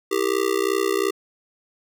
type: tone with amplitude modulation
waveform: square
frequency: 393.9 Hz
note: G4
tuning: 8 cents sharp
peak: -16 dBFS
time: 0.11-1.11 s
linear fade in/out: 10 ms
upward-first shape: sine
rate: 62.8 Hz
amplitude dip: 100%
effects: none